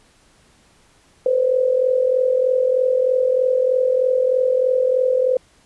sine tone with amplitude modulation, 511 Hz, C5, 41 cents flat, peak -11 dBFS, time 1.26-5.37 s, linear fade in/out 2 ms, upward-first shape sine, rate 43.2 Hz, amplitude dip 70%, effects pink hiss -55 dBFS RMS until 5.65 s + resampled to 24000 Hz

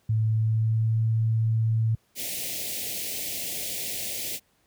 sine tone with pitch glide, 110 to 111.99 Hz, A2 to A2, 0 to +31 cents, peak -20 dBFS, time 0.09-1.95 s, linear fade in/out 5 ms, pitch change +31 cents, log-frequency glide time 0.26-0.99 s
white band-stop noise, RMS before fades -32 dBFS, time 2.15-4.4 s, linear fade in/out 50 ms, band 720 to 2000 Hz, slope 48 dB/octave
effects pink hiss -67 dBFS RMS until 4.66 s + high-pass 60 Hz 12 dB/octave

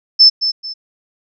sine tone with echo, 5274 Hz, E8, in tune, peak -3 dBFS, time 0.19-0.3 s, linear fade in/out 20 ms, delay 220 ms, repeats 2, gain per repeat -10 dB, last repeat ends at 0.74 s, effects none

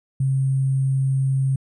sine tone with sample-and-hold, 134.3 Hz, C3, 46 cents sharp, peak -17 dBFS, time 0.2-1.56 s, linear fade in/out 5 ms, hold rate 8820 Hz, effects resampled to 22050 Hz

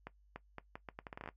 accelerating click train, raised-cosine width 0.5 ms, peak -29 dBFS, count 14, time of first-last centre 0.07-1.289 s, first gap 290 ms, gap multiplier 0.77, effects noise-tail reverb RT60 0.1 s tail -17 dB re dry + added 50 Hz sine -64 dBFS peak until 1.36 s

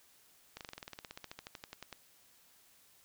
slowing click train, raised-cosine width 0.2 ms, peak -27 dBFS, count 22, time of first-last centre 0.57-1.927 s, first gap 38 ms, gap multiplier 1.05, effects white hiss -65 dBFS RMS until 3.04 s

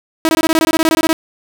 sawtooth tone bursts, 321.8 Hz, E4, 42 cents flat, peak -6 dBFS, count 15, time 0.25-1.129 s, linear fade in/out 0 ms, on 39 ms, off 21 ms, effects none

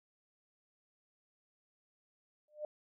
sine tone with exponential growth, 602 Hz, D5, 43 cents sharp, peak -34 dBFS, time 2.48-2.65 s, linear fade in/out 2 ms, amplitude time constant 35 ms, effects none

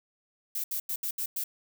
violet noise bursts at uneven times, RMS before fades -32 dBFS, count 6, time 0.55-0.64 / 0.71-0.8 / 0.89-0.96 / 1.03-1.11 / 1.18-1.26 / 1.36-1.44 s, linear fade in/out 5 ms, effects none

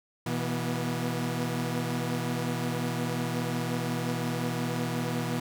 sawtooth tone cluster, 123.6 / 163.8 / 241.6 Hz, B2 / E3 / B3, +2 / -11 / -38 cents, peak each -29 dBFS, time 0.26-5.4 s, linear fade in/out 5 ms, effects none

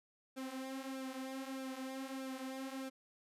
sawtooth tone with flanger, 264.5 Hz, C4, 19 cents sharp, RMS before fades -44 dBFS, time 0.36-2.9 s, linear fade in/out 20 ms, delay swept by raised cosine 0.98 to 6.88 ms, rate 1.6 Hz, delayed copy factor -0.7, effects resampled to 32000 Hz

